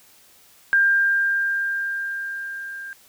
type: tone with level ramp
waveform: sine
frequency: 1596 Hz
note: G6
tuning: 31 cents sharp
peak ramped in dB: -13 to -32 dBFS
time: 0.73-2.93 s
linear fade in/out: 0 ms
effects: white hiss -53 dBFS RMS until 3.08 s